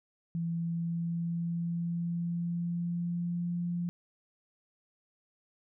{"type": "tone with pitch glide", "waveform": "sine", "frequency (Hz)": [167.6, 173.61], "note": ["E3", "F3"], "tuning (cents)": [29, -10], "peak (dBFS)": -30, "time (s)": [0.35, 3.89], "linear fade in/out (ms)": 0, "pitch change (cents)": 61, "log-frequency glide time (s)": [0.46, 3.52], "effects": []}